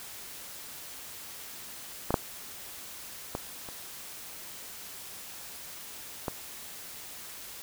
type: clicks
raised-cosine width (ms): 1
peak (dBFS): -13 / -8 / -17 / -28 / -16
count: 5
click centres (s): 2.106 / 2.142 / 3.351 / 3.688 / 6.282
effects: white hiss -44 dBFS RMS until 7.62 s